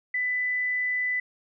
sine tone, 1995 Hz, B6, 17 cents sharp, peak -24 dBFS, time 0.14-1.2 s, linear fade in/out 5 ms, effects none

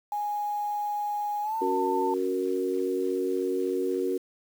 sine tone with pitch glide, 829 to 893.6 Hz, G#5 to A5, -3 to +27 cents, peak -27 dBFS, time 0.12-2.14 s, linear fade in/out 2 ms, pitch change +130 cents, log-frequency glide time 1.42-1.56 s
sine chord, F# major, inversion second, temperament equal, 277.2 / 370 / 466.2 Hz, C#4 / F#4 / A#4, 0 / 0 / 0 cents, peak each -32 / -27 / -31 dBFS, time 1.61-4.18 s, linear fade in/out 10 ms
effects 8-bit

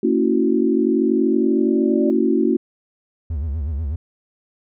sine chord, F# dominant seventh, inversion first, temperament equal with one note detuned, 228.5 / 277.2 / 329.6 / 370 Hz, A#3 / C#4 / E4 / F#4, -34 / 0 / 0 / 0 cents, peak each -20 dBFS, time 0.03-2.57 s, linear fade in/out 5 ms
sine tone with exponential growth, 587.3 Hz, D5, in tune, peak -23 dBFS, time 0.95-2.1 s, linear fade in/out 0 ms, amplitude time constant 250 ms
triangle tone with vibrato, 75 Hz, D2, 37 cents sharp, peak -19 dBFS, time 3.3-3.96 s, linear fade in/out 5 ms, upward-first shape sine, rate 8.2 Hz, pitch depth 180 cents each way
effects none

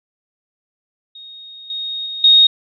sine tone with level steps, 3729 Hz, A#7, in tune, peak -34 / -22 / -24 / -6 dBFS, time 1.15-2.47 s, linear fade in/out 5 ms, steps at 1.7 / 2.06 / 2.24 s, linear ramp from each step 2 ms, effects none

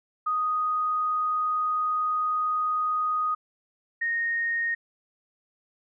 sine tone pair in turn, 1244.5 / 1856 Hz, D#6 / A#6, 0 / -8 cents, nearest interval perfect fifth, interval 692 cents, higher second, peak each -23 / -24 dBFS, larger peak first, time 0.26-3.35 / 4.01-4.75 s, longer first, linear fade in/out 10 ms, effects none

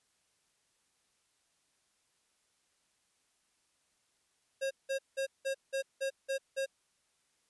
square tone bursts, 540 Hz, C#5, 45 cents flat, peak -32 dBFS, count 8, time 4.61-6.662 s, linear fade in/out 20 ms, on 99 ms, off 180 ms, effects white hiss -75 dBFS RMS until 7.49 s + resampled to 24000 Hz

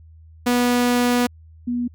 sawtooth / sine tone pair in turn, 244.3 / 242.5 Hz, B3 / B3, -19 / -31 cents, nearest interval unison, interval 12 cents, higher first, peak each -12 / -20 dBFS, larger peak first, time 0.46-1.27 / 1.67-1.88 s, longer first, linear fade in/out 10 ms, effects added 80 Hz sine -43 dBFS peak until 1.94 s

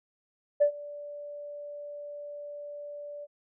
sine tone with ADSR envelope, 583 Hz, D5, 13 cents flat, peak -16 dBFS, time 0.6-3.27 s, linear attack 19 ms, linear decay 91 ms, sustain -22 dB, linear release 36 ms, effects tanh soft clip ceiling -13 dBFS

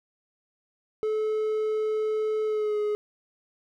triangle tone with pitch glide, 432.2 to 419.7 Hz, A4 to G#4, -31 to +18 cents, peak -22 dBFS, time 1.03-2.95 s, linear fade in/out 0 ms, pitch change -51 cents, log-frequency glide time 2.45-2.78 s, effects none

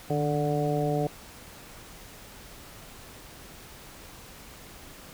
harmonic tone with a mistuned harmonic, 146.83 Hz, D3, in tune, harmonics 1 / 2 / 3 / 4 / 5, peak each -28 / -32 / -30 / -32 / -32 dBFS, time 0.1-1.07 s, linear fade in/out 2 ms, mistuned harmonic 1, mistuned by +54 cents, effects pink hiss -47 dBFS RMS until 5.13 s

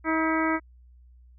harmonic tone with a mistuned harmonic, 319.7 Hz, D#4, 47 cents sharp, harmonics 1 / 2 / 3 / 4 / 5 / 6 / 7, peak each -25 / -32 / -31 / -30 / -33 / -32 / -35 dBFS, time 0.04-0.6 s, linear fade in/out 50 ms, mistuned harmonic 6, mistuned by +47 cents, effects added 61 Hz sine -50 dBFS peak until 1.38 s

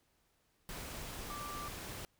sine tone in noise, 1174.7 Hz, D6, in tune, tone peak -43 dBFS, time 1.3-1.68 s, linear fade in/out 0 ms, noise pink, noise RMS -45 dBFS, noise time 0.69-2.05 s, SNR -1 dB, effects pink hiss -75 dBFS RMS until 2.19 s

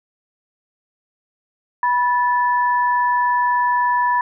sine tone pair together, 980 / 1743.5 Hz, B5 / A6, -14 / -16 cents, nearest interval minor seventh, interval 998 cents, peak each -15 / -23 dBFS, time 1.83-4.21 s, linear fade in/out 2 ms, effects none

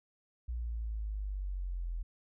sine exponential sweep, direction down, 60.3 to 41.39 Hz, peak -34 dBFS, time 0.48-2.03 s, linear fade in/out 10 ms, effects none

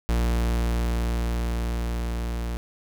45% pulse tone with level ramp, 58.27 Hz, A#1, in tune, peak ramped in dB -20 to -27 dBFS, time 0.09-2.57 s, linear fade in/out 0 ms, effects none

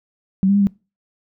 sine tone with pitch steps, 190.7 / 199.4 / 202.4 / 198.3 Hz, G3 / G3 / G#3 / G3, -47 / +30 / -44 / +20 cents, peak -12 dBFS, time 0.43-0.67 s, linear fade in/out 0 ms, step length 60 ms, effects noise-tail reverb RT60 0.3 s tail -24 dB re dry

